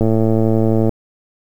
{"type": "click train", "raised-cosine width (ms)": 2, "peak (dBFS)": -3, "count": 99, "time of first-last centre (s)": [0.01, 0.893], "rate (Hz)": 111, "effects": ["7-bit"]}